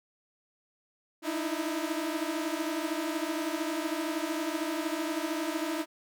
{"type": "tone cluster", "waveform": "sawtooth", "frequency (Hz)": [303.2, 319.1, 332], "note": ["D#4", "D#4", "E4"], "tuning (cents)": [-45, 44, 12], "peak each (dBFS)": -31, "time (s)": [1.22, 5.86], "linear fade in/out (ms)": 50, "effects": []}